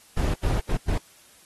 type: noise bursts at uneven times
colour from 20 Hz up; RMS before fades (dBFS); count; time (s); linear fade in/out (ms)
brown; -23; 4; 0.17-0.34 / 0.43-0.6 / 0.69-0.77 / 0.88-0.98; 5
effects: white hiss -54 dBFS RMS until 1.45 s + AAC 32 kbps